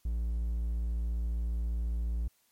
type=tone; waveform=triangle; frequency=57.3 Hz; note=A#1; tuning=29 cents flat; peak=-27 dBFS; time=0.05-2.28 s; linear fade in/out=5 ms; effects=white hiss -70 dBFS RMS until 2.51 s + MP3 64 kbps